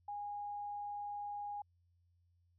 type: tone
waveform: sine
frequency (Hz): 821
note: G#5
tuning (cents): -20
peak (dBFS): -40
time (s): 0.08-1.62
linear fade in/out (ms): 5
effects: added 87 Hz sine -70 dBFS peak until 2.58 s

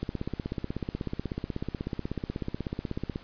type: click train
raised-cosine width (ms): 3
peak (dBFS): -18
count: 52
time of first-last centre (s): 0.03-3.159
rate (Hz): 16.3
effects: pink hiss -52 dBFS RMS until 3.23 s + resampled to 11025 Hz

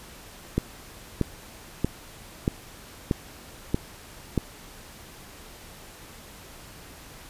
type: click train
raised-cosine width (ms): 3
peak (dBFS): -9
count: 7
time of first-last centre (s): 0.58-4.377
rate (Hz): 1.58
effects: pink hiss -46 dBFS RMS until 7.29 s + resampled to 32000 Hz

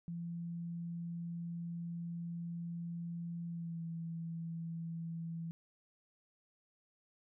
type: tone with pitch glide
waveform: sine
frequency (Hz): 170 to 165.73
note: F3 to E3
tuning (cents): -46 to +10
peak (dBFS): -39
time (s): 0.08-5.51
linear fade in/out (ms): 0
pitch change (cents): -44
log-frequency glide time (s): 3.47-3.83
effects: none

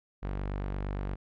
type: tone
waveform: sawtooth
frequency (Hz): 48.66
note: G1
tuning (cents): -12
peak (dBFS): -28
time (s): 0.22-1.16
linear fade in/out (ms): 20
effects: low-pass 2000 Hz 12 dB/octave

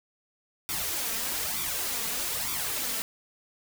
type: noise with flanger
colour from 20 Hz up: white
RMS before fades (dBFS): -31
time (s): 0.69-3.02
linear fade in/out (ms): 0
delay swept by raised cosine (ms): 0.85 to 4.45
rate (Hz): 1.1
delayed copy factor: +0.65
effects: none

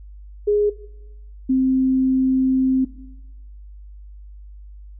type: tone pair in turn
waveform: sine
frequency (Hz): 415.3 / 261.6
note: G#4 / C4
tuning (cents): 0 / 0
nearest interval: minor sixth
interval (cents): 800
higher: first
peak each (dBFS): -14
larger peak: neither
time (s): 0.47-0.7 / 1.49-2.85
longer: second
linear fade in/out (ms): 10
effects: noise-tail reverb RT60 0.9 s tail -17 dB re dry + added 50 Hz sine -37 dBFS peak until 4.99 s

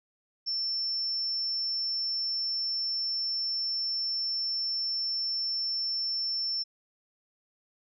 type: tone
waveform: sine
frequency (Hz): 5380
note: E8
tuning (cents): +34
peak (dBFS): -28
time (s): 0.46-6.64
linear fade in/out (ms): 20
effects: none

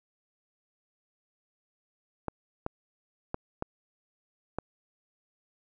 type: clicks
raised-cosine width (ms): 1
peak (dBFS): -17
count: 5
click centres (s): 2.283 / 2.664 / 3.344 / 3.624 / 4.586
effects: none

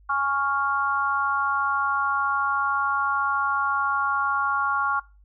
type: chord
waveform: sine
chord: Db major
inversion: second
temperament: equal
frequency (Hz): 830.6 / 1108.7 / 1396.9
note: Ab5 / Db6 / F6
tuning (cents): 0 / 0 / 0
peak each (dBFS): -29 / -24 / -25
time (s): 0.09-5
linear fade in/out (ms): 10
effects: noise-tail reverb RT60 0.3 s tail -22 dB re dry + added 50 Hz sine -51 dBFS peak until 5.24 s

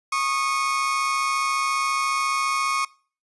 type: tone pair together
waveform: 30% pulse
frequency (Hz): 1098.5 / 1233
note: C#6 / D#6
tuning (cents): -16 / -16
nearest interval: major second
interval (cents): 200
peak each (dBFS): -21 / -23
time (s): 0.12-2.85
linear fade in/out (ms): 5
effects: noise-tail reverb RT60 0.4 s tail -23 dB re dry + resampled to 24000 Hz

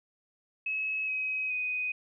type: tone with pitch steps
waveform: sine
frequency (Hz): 2574 / 2536 / 2498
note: E7 / D#7 / D#7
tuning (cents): -42 / +32 / +6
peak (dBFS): -29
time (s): 0.66-1.92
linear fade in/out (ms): 5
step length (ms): 420
effects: none

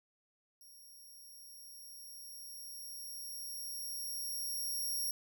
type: tone with level ramp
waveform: 5% pulse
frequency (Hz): 5588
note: F8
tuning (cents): 0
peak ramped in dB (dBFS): -50 to -28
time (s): 0.61-5.11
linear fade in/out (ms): 2
effects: none

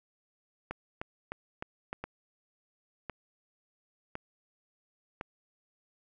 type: two click trains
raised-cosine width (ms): 0.5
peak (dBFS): -21 / -22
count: 5 / 4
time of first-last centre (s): 0.71-1.93 / 2.04-5.211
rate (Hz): 3.28 / 0.946
effects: none

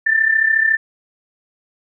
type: tone with amplitude modulation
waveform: sine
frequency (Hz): 1779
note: A6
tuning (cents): +19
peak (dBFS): -9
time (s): 0.06-0.77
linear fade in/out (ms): 10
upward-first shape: sine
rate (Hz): 34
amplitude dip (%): 70
effects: none

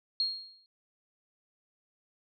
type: tone with exponential decay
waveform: sine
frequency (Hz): 4260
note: C8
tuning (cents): +30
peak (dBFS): -24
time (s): 0.2-0.66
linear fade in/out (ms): 1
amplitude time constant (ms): 98
effects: none

